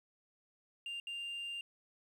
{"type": "tone bursts at uneven times", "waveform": "sine", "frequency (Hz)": 2794, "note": "F7", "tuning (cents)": 0, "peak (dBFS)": -37, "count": 2, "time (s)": [[0.86, 1], [1.07, 1.61]], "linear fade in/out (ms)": 2, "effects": ["tanh soft clip ceiling -38 dBFS", "11-bit"]}